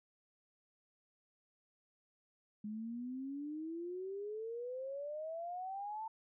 sine exponential sweep, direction up, 207.7 to 899 Hz, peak -40 dBFS, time 2.64-6.08 s, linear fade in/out 5 ms, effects none

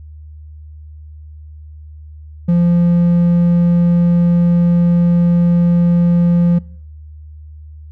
sine tone with hard clipping, 173 Hz, F3, 16 cents flat, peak -10 dBFS, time 2.48-6.59 s, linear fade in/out 10 ms, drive 3 dB, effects noise-tail reverb RT60 0.7 s tail -25 dB re dry + added 76 Hz sine -32 dBFS peak until 7.91 s

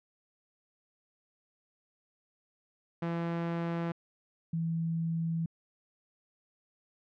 sawtooth / sine tone pair in turn, 168.7 / 164.75 Hz, E3 / E3, +40 / -1 cents, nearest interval unison, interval 41 cents, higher first, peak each -27 / -29 dBFS, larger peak first, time 3.02-3.92 / 4.53-5.46 s, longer second, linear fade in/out 5 ms, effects low-pass 2000 Hz 12 dB/octave

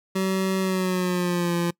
25% pulse tone with pitch glide, 190 to 172.23 Hz, F#3 to F3, +46 to -24 cents, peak -18 dBFS, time 0.15-1.71 s, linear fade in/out 10 ms, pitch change -170 cents, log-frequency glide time 0.6-1.54 s, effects noise-tail reverb RT60 0.1 s tail -24 dB re dry

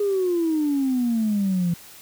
sine exponential sweep, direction down, 415.3 to 168.5 Hz, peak -18 dBFS, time 0-1.74 s, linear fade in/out 5 ms, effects tanh soft clip ceiling -15 dBFS + white hiss -45 dBFS RMS until 2.01 s

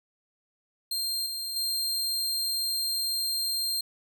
sawtooth tone with level steps, 4186 Hz, C8, in tune, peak -25 / -29 / -24 dBFS, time 0.91-3.81 s, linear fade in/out 5 ms, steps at 1.26 / 1.56 s, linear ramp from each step 2 ms, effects none

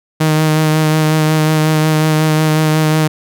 sawtooth tone with vibrato, 155.7 Hz, D#3, 2 cents sharp, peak -6 dBFS, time 0.2-3.08 s, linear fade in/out 10 ms, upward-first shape sine, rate 5.5 Hz, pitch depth 17 cents each way, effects none

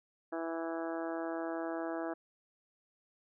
harmonic tone, 164.81 Hz, E3, in tune, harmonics 2 / 3 / 4 / 5 / 6 / 7 / 8 / 9 / 10, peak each -38 / -44 / -40 / -46 / -50 / -51 / -49 / -52 / -50 dBFS, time 0.32-2.14 s, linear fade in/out 10 ms, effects none

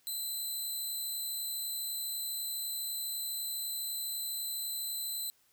5% pulse tone, 4032 Hz, B7, 35 cents sharp, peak -28 dBFS, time 0.07-5.3 s, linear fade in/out 0 ms, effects white hiss -69 dBFS RMS until 5.52 s

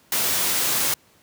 white noise, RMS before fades -22 dBFS, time 0.12-0.94 s, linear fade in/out 2 ms, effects pink hiss -57 dBFS RMS until 1.22 s + high-pass 100 Hz 12 dB/octave

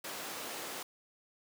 pink high-pass noise, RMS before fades -42 dBFS, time 0.04-0.83 s, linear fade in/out 5 ms, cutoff 360 Hz, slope 12 dB/octave, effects none

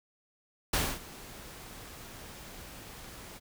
pink noise with ADSR envelope, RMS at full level -27 dBFS, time 0.73-3.4 s, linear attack 5 ms, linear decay 250 ms, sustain -20 dB, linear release 33 ms, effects none

